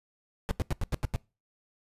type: noise bursts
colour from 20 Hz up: brown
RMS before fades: -27 dBFS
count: 7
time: 0.49-1.16 s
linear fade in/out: 0 ms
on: 22 ms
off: 86 ms
effects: noise-tail reverb RT60 0.3 s tail -24 dB re dry + resampled to 32000 Hz